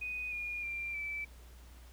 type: tone with pitch steps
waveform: sine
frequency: 2489 / 2431 / 2374 / 2318 Hz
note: D#7 / D#7 / D7 / D7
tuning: 0 / -41 / +18 / -23 cents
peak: -36 dBFS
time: 0.01-1.25 s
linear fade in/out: 10 ms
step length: 310 ms
effects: added 60 Hz sine -52 dBFS peak until 1.92 s + pink hiss -61 dBFS RMS until 1.92 s